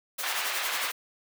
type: noise with tremolo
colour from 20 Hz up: white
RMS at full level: -32 dBFS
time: 0.18-0.92 s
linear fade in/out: 10 ms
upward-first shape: sine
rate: 11 Hz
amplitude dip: 70%
type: band-pass noise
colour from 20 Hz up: white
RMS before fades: -32 dBFS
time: 0.22-0.92 s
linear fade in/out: 20 ms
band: 770 to 2900 Hz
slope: 12 dB/octave
effects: high-pass 400 Hz 12 dB/octave